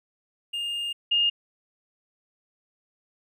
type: tone pair in turn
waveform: triangle / sine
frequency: 2823 / 2833 Hz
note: F7 / F7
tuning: +18 / +24 cents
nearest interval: unison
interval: 6 cents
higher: second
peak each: -26 / -19 dBFS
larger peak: second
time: 0.53-0.93 / 1.11-1.3 s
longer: first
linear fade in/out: 10 ms
effects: none